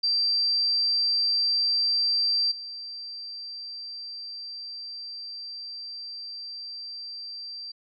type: tone with level steps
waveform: sine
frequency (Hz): 4699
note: D8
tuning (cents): 0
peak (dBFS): -21 / -35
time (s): 0.03-7.72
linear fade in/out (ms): 10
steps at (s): 2.51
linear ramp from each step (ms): 10
effects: none